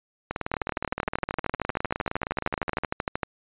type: two click trains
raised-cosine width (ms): 0.5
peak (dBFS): -10 / -13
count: 36 / 50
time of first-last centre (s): 0.54-3.232 / 0.31-2.836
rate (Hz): 13 / 19.4
effects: resampled to 8000 Hz